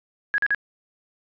sine tone bursts, 1661.2 Hz, G#6, in tune, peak -18 dBFS, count 3, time 0.34-0.547 s, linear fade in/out 0 ms, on 41 ms, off 42 ms, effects resampled to 11025 Hz + 10-bit

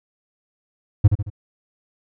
triangle tone with echo, 102.3 Hz, G#2, 26 cents flat, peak -4 dBFS, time 1.04-1.08 s, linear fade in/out 10 ms, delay 74 ms, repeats 3, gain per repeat -7 dB, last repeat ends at 1.302 s, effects none

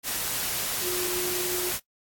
sine tone in noise, 360 Hz, F#4, 47 cents flat, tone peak -30 dBFS, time 0.81-1.73 s, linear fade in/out 50 ms, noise white, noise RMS -29 dBFS, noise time 0.03-1.8 s, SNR -4 dB, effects noise-tail reverb RT60 0.1 s tail -19 dB re dry + AAC 64 kbps

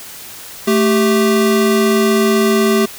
square tone pair together, 220 / 392 Hz, A3 / G4, 0 / 0 cents, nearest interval minor seventh, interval 1000 cents, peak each -14 dBFS, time 0.67-2.86 s, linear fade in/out 10 ms, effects white hiss -33 dBFS RMS until 2.98 s

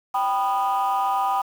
sine chord, G augmented, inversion none, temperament equal with one note detuned, 784 / 987.8 / 1231.6 Hz, G5 / B5 / D#6, 0 / 0 / -18 cents, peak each -21 / -23 / -25 dBFS, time 0.14-1.42 s, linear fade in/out 10 ms, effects tanh soft clip ceiling -15 dBFS + 7-bit

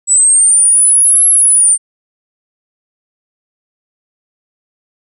sine linear two-way sweep, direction up then down, 7800 to 11175 to 8800 Hz, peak -5 dBFS, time 0.07-1.78 s, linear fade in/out 50 ms, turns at 1.28 s, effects none

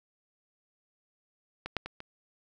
clicks, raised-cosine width 0.3 ms, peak -20 / -13 / -22 / -26 dBFS, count 4, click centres 1.66 / 1.767 / 1.86 / 2.004 s, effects none

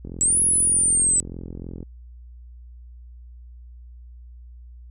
click train, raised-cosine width 3 ms, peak -22 dBFS, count 78, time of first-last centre 0.05-1.828 s, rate 43.3 Hz
sine linear two-way sweep, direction up then down, 7600 to 10548 to 7930 Hz, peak -16 dBFS, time 0.21-1.2 s, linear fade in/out 0 ms, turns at 0.41 s
effects added 60 Hz sine -40 dBFS peak until 4.9 s

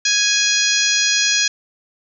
harmonic tone, 830.6 Hz, G#5, in tune, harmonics 2 / 3 / 4 / 5 / 6 / 7 / 8, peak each -22 / -22 / -22 / -22 / -22 / -22 / -22 dBFS, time 0.05-1.48 s, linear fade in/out 5 ms, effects none

